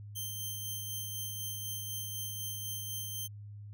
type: tone with tremolo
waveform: 5% pulse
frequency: 3136 Hz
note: G7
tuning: in tune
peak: -28 dBFS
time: 0.15-3.28 s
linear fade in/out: 20 ms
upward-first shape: sine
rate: 4 Hz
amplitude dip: 30%
effects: added 103 Hz sine -44 dBFS peak until 3.73 s